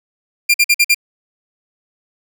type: tone bursts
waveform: sawtooth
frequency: 2391 Hz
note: D7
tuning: 30 cents sharp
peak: -5 dBFS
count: 5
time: 0.49-0.946 s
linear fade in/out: 10 ms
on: 52 ms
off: 49 ms
effects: none